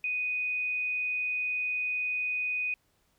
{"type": "tone", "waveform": "sine", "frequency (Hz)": 2489, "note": "D#7", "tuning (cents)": 0, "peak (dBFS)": -28, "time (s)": [0.04, 2.74], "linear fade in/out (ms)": 2, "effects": ["pink hiss -71 dBFS RMS until 3.18 s"]}